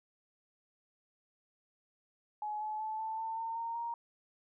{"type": "tone with pitch steps", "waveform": "sine", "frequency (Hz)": [845, 857.3, 869.8, 882.4, 895.2, 908.3, 921.5, 934.9], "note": ["G#5", "A5", "A5", "A5", "A5", "A#5", "A#5", "A#5"], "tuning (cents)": [30, -45, -20, 5, 30, -45, -20, 5], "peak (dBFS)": -35, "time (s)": [2.42, 3.94], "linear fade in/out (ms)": 2, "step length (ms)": 190, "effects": []}